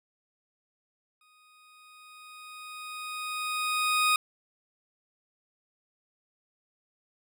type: tone with exponential growth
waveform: 20% pulse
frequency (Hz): 1244.5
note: D#6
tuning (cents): 0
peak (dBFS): -16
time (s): 1.21-4.16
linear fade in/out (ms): 2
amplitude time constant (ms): 640
effects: none